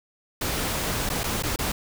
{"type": "noise with dropouts", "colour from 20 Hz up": "pink", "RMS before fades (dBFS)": -27, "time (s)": [0.41, 1.72], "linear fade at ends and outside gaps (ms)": 5, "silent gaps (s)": [[1.092, 1.099], [1.235, 1.239], [1.425, 1.434], [1.561, 1.588]], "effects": []}